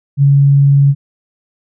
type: tone with vibrato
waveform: sine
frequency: 140.2 Hz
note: C#3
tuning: 20 cents sharp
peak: -5 dBFS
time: 0.17-0.95 s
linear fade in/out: 50 ms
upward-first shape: sine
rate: 20 Hz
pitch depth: 20 cents each way
effects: none